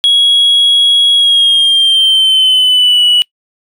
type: tone with pitch glide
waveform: triangle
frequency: 3322 to 2943 Hz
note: G#7 to F#7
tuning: 0 to -10 cents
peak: -3 dBFS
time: 0.04-3.22 s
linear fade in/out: 0 ms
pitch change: -210 cents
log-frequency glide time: 1.15-3.04 s
effects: noise-tail reverb RT60 0.1 s tail -25 dB re dry + tanh soft clip ceiling 0 dBFS

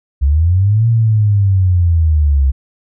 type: linear two-way sweep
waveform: sine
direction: up then down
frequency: 65.41 to 116.54 to 65.41 Hz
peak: -8 dBFS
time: 0.21-2.52 s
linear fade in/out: 20 ms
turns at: 0.88 s
effects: none

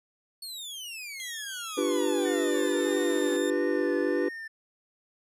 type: exponential sweep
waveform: sawtooth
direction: down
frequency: 4431 to 261.6 Hz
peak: -34 dBFS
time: 0.42-3.37 s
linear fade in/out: 5 ms
type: tone with pitch glide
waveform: 20% pulse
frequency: 3288 to 3627 Hz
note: G#7 to A#7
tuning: -18 to -48 cents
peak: -32 dBFS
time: 1.2-3.5 s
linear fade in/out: 0 ms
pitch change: +170 cents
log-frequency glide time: 1.58-2.84 s
type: chord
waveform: triangle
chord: G dominant seventh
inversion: second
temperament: equal with one note detuned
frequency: 293.7 / 344.6 / 392 / 493.9 Hz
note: D4 / F4 / G4 / B4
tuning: 0 / -23 / 0 / 0 cents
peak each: -28 dBFS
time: 1.77-4.29 s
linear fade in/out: 10 ms
type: tone with vibrato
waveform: triangle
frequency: 1791 Hz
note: A6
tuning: 30 cents sharp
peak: -35 dBFS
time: 2.25-4.48 s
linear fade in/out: 10 ms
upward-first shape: triangle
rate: 1.6 Hz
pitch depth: 56 cents each way
effects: resampled to 32000 Hz

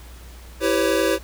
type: chord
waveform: square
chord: C# half-diminished seventh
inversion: first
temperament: equal with one note detuned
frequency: 329.6 / 392 / 504 / 554.4 Hz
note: E4 / G4 / B4 / C#5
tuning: 0 / 0 / +35 / 0 cents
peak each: -24 dBFS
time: 0.6-1.19 s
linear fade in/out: 50 ms
effects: added 60 Hz sine -39 dBFS peak until 1.23 s + pink hiss -47 dBFS RMS until 1.23 s

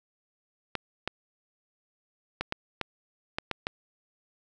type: clicks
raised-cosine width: 0.3 ms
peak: -13 dBFS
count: 8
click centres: 0.753 / 1.076 / 2.41 / 2.524 / 2.813 / 3.385 / 3.513 / 3.669 s
effects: none

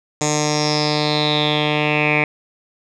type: tone with low-pass filter sweep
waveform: 10% pulse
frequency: 150 Hz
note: D3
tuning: 37 cents sharp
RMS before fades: -18 dBFS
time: 0.21-2.24 s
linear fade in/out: 2 ms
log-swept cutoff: 7000 to 2300 Hz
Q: 7.4
effects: none

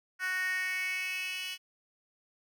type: tone with high-pass filter sweep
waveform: 10% pulse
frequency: 369.9 Hz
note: F#4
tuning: in tune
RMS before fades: -34 dBFS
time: 0.19-1.58 s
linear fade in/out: 50 ms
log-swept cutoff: 1600 to 3100 Hz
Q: 5.6
effects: none

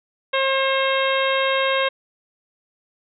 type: harmonic tone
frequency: 536 Hz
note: C5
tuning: 42 cents sharp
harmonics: 1 / 2 / 3 / 4 / 5 / 6 / 7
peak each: -21 / -24 / -26 / -27 / -28 / -29 / -29 dBFS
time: 0.33-1.89 s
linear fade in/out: 10 ms
effects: none

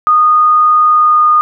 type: tone with pitch glide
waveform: sine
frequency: 1232 to 1224.9 Hz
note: D#6 to D#6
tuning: -17 to -27 cents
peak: -5 dBFS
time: 0.07-1.41 s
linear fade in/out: 0 ms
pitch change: -10 cents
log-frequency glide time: 0.86-1.24 s
effects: none

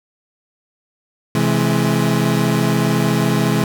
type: chord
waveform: 30% pulse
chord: C augmented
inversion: none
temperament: equal with one note detuned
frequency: 130.81 / 164.81 / 210.8 Hz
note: C3 / E3 / G#3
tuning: 0 / 0 / +26 cents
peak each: -16 dBFS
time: 1.35-3.64 s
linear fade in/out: 2 ms
effects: none

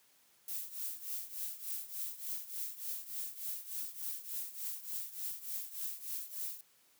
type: noise with tremolo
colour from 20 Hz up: violet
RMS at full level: -38 dBFS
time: 0.48-6.61 s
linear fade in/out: 2 ms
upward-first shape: triangle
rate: 3.4 Hz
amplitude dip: 85%
effects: white hiss -68 dBFS RMS until 6.99 s + high-pass 100 Hz 12 dB/octave

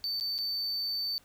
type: tone with dropouts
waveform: triangle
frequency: 4552 Hz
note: C#8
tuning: 45 cents sharp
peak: -29 dBFS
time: 0.04-1.18 s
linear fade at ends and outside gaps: 0 ms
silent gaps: 0.199-0.209 / 0.381-0.387 s
effects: pink hiss -62 dBFS RMS until 1.24 s

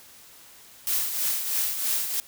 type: noise with tremolo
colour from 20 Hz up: blue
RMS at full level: -24 dBFS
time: 0.87-2.2 s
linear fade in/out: 0 ms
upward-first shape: triangle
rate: 3.1 Hz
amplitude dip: 60%
effects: white hiss -50 dBFS RMS until 2.27 s

